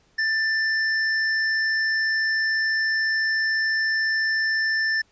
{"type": "tone", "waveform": "square", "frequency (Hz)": 1773, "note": "A6", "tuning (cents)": 13, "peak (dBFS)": -21, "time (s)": [0.18, 5.02], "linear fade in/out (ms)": 10, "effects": ["pink hiss -62 dBFS RMS until 5.11 s", "resampled to 16000 Hz"]}